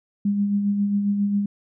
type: tone with tremolo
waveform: sine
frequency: 202.6 Hz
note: G#3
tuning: 43 cents flat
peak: -17 dBFS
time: 0.25-1.46 s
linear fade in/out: 5 ms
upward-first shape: sine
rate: 7.4 Hz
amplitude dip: 40%
effects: none